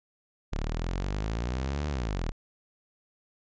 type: exponential two-way sweep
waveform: sawtooth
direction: up then down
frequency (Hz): 35.3 to 76 to 35.3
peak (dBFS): -25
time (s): 0.52-2.32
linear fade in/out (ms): 10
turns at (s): 1.88
effects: resampled to 16000 Hz